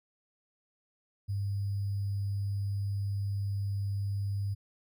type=tone with sample-and-hold; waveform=sine; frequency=99.7 Hz; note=G2; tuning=30 cents sharp; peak=-29 dBFS; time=1.28-4.55 s; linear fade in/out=20 ms; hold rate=4900 Hz; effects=MP3 96 kbps